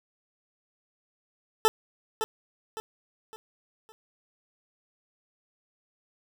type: tone with echo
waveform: 20% pulse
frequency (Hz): 440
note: A4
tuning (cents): 0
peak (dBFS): -13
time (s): 1.65-1.68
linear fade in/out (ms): 0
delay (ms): 560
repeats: 4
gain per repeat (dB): -8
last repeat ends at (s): 3.92
effects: none